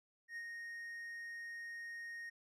triangle tone with ADSR envelope, 1860 Hz, A#6, 4 cents flat, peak -40 dBFS, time 0.28-2.3 s, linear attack 87 ms, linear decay 57 ms, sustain -3 dB, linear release 11 ms, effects resampled to 32000 Hz

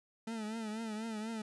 40% pulse tone with vibrato, 220 Hz, A3, in tune, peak -37 dBFS, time 0.27-1.42 s, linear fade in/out 5 ms, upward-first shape triangle, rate 4.1 Hz, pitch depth 88 cents each way, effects resampled to 24000 Hz

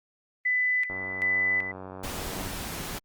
sine tone with tremolo, 1999 Hz, B6, 20 cents sharp, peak -22 dBFS, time 0.45-1.72 s, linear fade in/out 10 ms, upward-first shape square, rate 1.3 Hz, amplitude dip 65%
click train, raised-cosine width 1 ms, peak -26 dBFS, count 149, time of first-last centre 0.9-2.473 s, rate 94.1 Hz
pink noise, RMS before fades -35 dBFS, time 2.03-2.99 s, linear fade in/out 10 ms
effects Opus 32 kbps

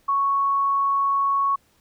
sine tone, 1108.7 Hz, C#6, in tune, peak -18 dBFS, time 0.08-1.56 s, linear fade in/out 10 ms, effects pink hiss -62 dBFS RMS until 1.8 s

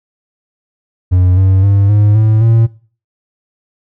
triangle tone with pitch steps, 91 / 95.19 / 99.58 / 104.17 / 108.97 / 113.99 Hz, F#2 / F#2 / G2 / G#2 / A2 / A#2, -28 / +50 / +28 / +6 / -16 / -38 cents, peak -4 dBFS, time 1.11-2.67 s, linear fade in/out 20 ms, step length 260 ms, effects noise-tail reverb RT60 0.4 s tail -19 dB re dry

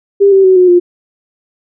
sine tone with pitch steps, 398.9 / 386.9 / 375.2 / 363.9 / 352.9 Hz, G4 / G4 / F#4 / F#4 / F4, +30 / -23 / +24 / -29 / +18 cents, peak -3 dBFS, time 0.2-0.8 s, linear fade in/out 20 ms, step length 120 ms, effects none

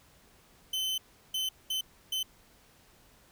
40% pulse tone bursts at uneven times, 3056 Hz, G7, 45 cents flat, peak -29 dBFS, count 4, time 0.73-0.98 / 1.34-1.49 / 1.7-1.81 / 2.12-2.23 s, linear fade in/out 5 ms, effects pink hiss -61 dBFS RMS until 3.31 s

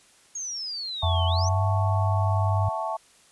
sine exponential two-way sweep, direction down then up, 6645 to 2967 to 6320 Hz, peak -30 dBFS, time 0.35-1.49 s, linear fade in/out 5 ms, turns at 1.26 s
sine chord, F# minor seventh, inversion third, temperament equal, 659.3 / 740 / 880 / 1108.7 Hz, E5 / F#5 / A5 / C#6, 0 / 0 / 0 / 0 cents, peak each -31 / -35 / -30 / -33 dBFS, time 1.02-2.97 s, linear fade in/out 10 ms
sine tone with pitch glide, 87.31 to 98.57 Hz, F2 to G2, 0 to +10 cents, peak -21 dBFS, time 1.03-2.69 s, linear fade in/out 5 ms, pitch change +210 cents, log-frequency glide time 1.34-1.64 s
effects white hiss -57 dBFS RMS until 3.31 s + resampled to 24000 Hz

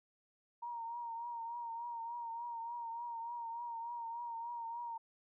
sine tone with vibrato, 935 Hz, A#5, 5 cents sharp, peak -40 dBFS, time 0.62-4.98 s, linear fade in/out 10 ms, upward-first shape triangle, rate 3.4 Hz, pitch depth 50 cents each way, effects none

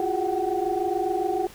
sine tone cluster, 343.5 / 364.2 / 409.2 / 737 / 764 Hz, F4 / F#4 / G#4 / F#5 / G5, -29 / -27 / -26 / -7 / -45 cents, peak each -29 / -28 / -29 / -30 / -28 dBFS, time 0-1.47 s, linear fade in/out 2 ms, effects tanh soft clip ceiling -12 dBFS + pink hiss -47 dBFS RMS until 1.54 s

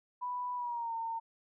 sine tone with pitch glide, 987.8 to 911.1 Hz, B5 to A#5, 0 to -40 cents, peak -34 dBFS, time 0.21-1.2 s, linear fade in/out 20 ms, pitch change -140 cents, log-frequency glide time 0.55-0.94 s, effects none

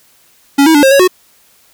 square tone with pitch steps, 280.1 / 321.4 / 291.1 / 535 / 554 / 367 Hz, C#4 / E4 / D4 / C5 / C#5 / F#4, +18 / -44 / -15 / +38 / -1 / -14 cents, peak -5 dBFS, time 0.58-1.078 s, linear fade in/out 10 ms, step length 83 ms, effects white hiss -49 dBFS RMS until 1.73 s

